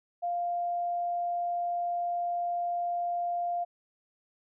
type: tone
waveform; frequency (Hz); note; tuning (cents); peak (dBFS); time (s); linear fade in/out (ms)
sine; 698.5; F5; 0; -28; 0.22-3.65; 20
effects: none

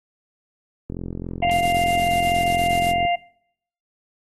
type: click train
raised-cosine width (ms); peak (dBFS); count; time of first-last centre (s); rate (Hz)
3; -17; 95; 0.9-3.051; 43.7
type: harmonic tone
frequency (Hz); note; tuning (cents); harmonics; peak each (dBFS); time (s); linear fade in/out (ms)
698.5; F5; 0; 1 / 3 / 4; -18 / -28 / -30; 1.42-3.16; 10
type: noise bursts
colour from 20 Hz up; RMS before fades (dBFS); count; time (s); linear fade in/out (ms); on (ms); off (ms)
blue; -32; 12; 1.51-2.915; 2; 96; 23
effects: noise-tail reverb RT60 0.7 s tail -22 dB re dry + AAC 32 kbps

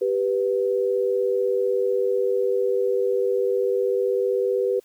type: tone pair together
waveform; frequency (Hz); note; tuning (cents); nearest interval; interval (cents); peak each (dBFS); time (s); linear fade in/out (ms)
sine; 392 / 492.2; G4 / B4; 0 / -6; major third; 394; -22; 0.01-4.8; 10
effects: white hiss -60 dBFS RMS until 4.84 s

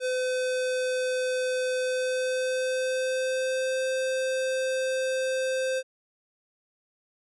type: tone with pitch glide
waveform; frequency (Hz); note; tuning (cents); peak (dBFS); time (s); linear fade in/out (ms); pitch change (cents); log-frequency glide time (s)
square; 509 to 521.2; C5 to C5; -48 to -7; -26; 0-5.83; 50; +41; 1.8-3.85
effects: resampled to 24000 Hz

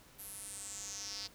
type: tone with band-pass filter sweep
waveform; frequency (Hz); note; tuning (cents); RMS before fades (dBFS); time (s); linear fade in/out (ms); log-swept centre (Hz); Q
square; 101.4; G#2; -41; -45; 0.18-1.28; 20; 12000 to 4700; 5.5
effects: pink hiss -60 dBFS RMS until 1.34 s

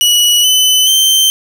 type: tone with pitch steps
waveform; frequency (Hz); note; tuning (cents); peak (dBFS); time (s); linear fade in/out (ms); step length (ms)
sawtooth; 2931 / 3020 / 3112; F#7 / F#7 / G7; -17 / +35 / -13; -4; 0.01-1.3; 0; 430
effects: none

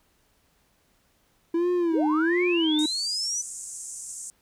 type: tone with vibrato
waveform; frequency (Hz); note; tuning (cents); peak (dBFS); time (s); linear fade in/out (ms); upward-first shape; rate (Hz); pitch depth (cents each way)
triangle; 329.6; E4; 0; -19; 1.54-2.86; 5; sine; 1.4; 140
type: linear sweep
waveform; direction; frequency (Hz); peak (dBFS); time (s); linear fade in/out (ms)
sine; up; 296.1 to 6040; -26; 1.92-3.42; 10
type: band-pass noise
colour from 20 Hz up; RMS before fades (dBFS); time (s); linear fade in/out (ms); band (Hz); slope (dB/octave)
pink; -38; 2.79-4.3; 0; 6800 to 9000; 48
effects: pink hiss -66 dBFS RMS until 4.41 s

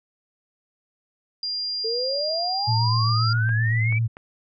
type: tone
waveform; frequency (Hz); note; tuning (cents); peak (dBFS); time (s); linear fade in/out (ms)
sine; 4800; D8; +37; -25; 1.43-3.33; 2
type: exponential sweep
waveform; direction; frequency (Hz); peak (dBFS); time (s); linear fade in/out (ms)
sine; up; 437.7 to 2349; -25; 1.84-3.99; 10
type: tone with vibrato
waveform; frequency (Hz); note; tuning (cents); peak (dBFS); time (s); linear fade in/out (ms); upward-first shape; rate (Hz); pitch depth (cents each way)
sine; 112.8; A2; +44; -19; 2.67-4.08; 20; sine; 7.6; 42
type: clicks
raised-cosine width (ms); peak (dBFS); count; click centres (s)
0.5; -25; 3; 3.492 / 3.925 / 4.169
effects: none

